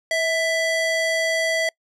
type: ring-modulated tone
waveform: square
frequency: 1318.5 Hz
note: E6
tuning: in tune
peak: -17 dBFS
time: 0.11-1.69 s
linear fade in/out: 2 ms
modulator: 669 Hz
effects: noise-tail reverb RT60 0.1 s tail -26 dB re dry + low-pass 9000 Hz 12 dB/octave